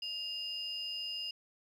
sine tone pair together, 2825 / 4993 Hz, F7 / D#8, +19 / +5 cents, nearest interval minor seventh, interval 986 cents, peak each -38 / -39 dBFS, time 0.02-1.31 s, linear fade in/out 5 ms, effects tanh soft clip ceiling -31 dBFS + 12-bit

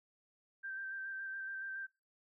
sine tone with vibrato, 1568 Hz, G6, in tune, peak -40 dBFS, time 0.63-1.87 s, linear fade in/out 20 ms, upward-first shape square, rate 7.1 Hz, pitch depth 18 cents each way, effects noise-tail reverb RT60 0.3 s tail -26 dB re dry

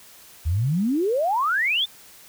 sine exponential sweep, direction up, 73.42 to 3669 Hz, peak -19 dBFS, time 0.45-1.86 s, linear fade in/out 20 ms, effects white hiss -48 dBFS RMS until 2.28 s

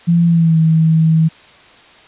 sine tone with pitch glide, 170.2 to 160.65 Hz, F3 to E3, -44 to -44 cents, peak -8 dBFS, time 0.07-1.29 s, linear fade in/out 20 ms, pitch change -100 cents, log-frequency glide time 0.26-0.58 s, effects white hiss -43 dBFS RMS until 2.07 s + resampled to 8000 Hz

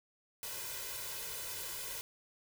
white noise with comb filter, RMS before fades -42 dBFS, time 0.43-2.01 s, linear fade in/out 0 ms, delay 2 ms, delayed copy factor +1, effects none

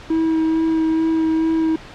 triangle tone with vibrato, 321.5 Hz, E4, 43 cents flat, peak -13 dBFS, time 0.1-1.76 s, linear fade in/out 5 ms, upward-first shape sine, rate 2.3 Hz, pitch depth 12 cents each way, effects pink hiss -38 dBFS RMS until 1.94 s + low-pass 4000 Hz 12 dB/octave

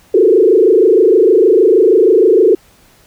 sine tone with frequency modulation, 405.3 Hz, G#4, 42 cents flat, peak -5 dBFS, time 0.14-2.55 s, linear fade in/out 5 ms, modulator 26.4 Hz, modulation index 2.3, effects pink hiss -48 dBFS RMS until 3.06 s

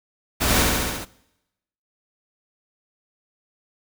pink noise with echo, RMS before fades -21 dBFS, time 0.4-0.64 s, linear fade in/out 20 ms, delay 69 ms, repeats 6, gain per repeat -2 dB, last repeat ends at 1.054 s, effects noise-tail reverb RT60 0.9 s tail -21 dB re dry

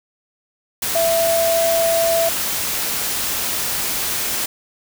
sine tone in noise, 666 Hz, E5, 18 cents sharp, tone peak -15 dBFS, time 0.95-2.29 s, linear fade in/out 5 ms, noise white, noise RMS -22 dBFS, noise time 0.82-4.46 s, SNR +4 dB, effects none

